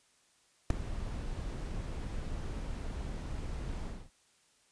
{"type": "noise with ADSR envelope", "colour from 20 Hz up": "brown", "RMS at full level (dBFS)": -20, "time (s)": [0.7, 4.1], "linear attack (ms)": 3, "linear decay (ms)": 7, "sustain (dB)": -18, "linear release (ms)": 250, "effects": ["white hiss -68 dBFS RMS until 4.71 s", "resampled to 22050 Hz"]}